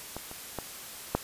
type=clicks; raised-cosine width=1 ms; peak=-22 / -28 / -19 / -10 dBFS; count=4; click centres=0.166 / 0.314 / 0.587 / 1.15 s; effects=white hiss -43 dBFS RMS until 1.23 s + resampled to 32000 Hz